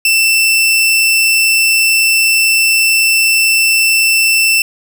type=tone; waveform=sawtooth; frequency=2671 Hz; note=E7; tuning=22 cents sharp; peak=-5 dBFS; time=0.05-4.62 s; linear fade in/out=2 ms; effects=none